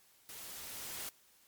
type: noise with level ramp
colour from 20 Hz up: white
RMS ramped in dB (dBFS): -49 to -42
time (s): 0.29-1.09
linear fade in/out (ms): 0
effects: white hiss -66 dBFS RMS until 1.47 s + MP3 96 kbps